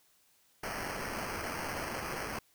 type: noise with sample-and-hold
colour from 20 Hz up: white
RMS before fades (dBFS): -38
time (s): 0.63-2.39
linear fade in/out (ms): 5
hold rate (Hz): 3675
effects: white hiss -68 dBFS RMS until 2.54 s